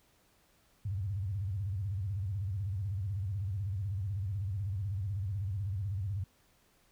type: tone with vibrato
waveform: sine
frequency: 97.7 Hz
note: G2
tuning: 5 cents flat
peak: -32 dBFS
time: 0.85-6.24 s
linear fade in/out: 5 ms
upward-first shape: square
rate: 16 Hz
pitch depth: 140 cents each way
effects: pink hiss -68 dBFS RMS until 6.91 s